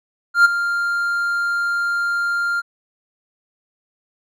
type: tone with ADSR envelope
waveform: triangle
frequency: 1396.9 Hz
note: F6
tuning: in tune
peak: -4 dBFS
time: 0.34-2.62 s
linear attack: 110 ms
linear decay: 17 ms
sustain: -12 dB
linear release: 30 ms
effects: none